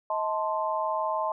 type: chord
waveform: sine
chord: A diminished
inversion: second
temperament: equal with one note detuned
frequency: 634.2 / 880 / 1046.5 Hz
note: Eb5 / A5 / C6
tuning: +33 / 0 / 0 cents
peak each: -30 dBFS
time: 0.1-1.32 s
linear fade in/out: 2 ms
effects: none